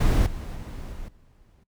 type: noise with level steps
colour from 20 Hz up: brown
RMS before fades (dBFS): -19 / -33 / -35 / -37 / -55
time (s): 0-1.64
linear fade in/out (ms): 10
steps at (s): 0.26 / 0.55 / 0.92 / 1.08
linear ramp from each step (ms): 5
effects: noise-tail reverb RT60 0.1 s tail -21 dB re dry